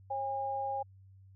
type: tone pair together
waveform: sine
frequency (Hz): 542.7 / 812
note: C#5 / G#5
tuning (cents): -37 / -39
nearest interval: perfect fifth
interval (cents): 698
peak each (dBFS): -39 / -33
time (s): 0.1-0.83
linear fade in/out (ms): 10
effects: added 96 Hz sine -54 dBFS peak until 1.35 s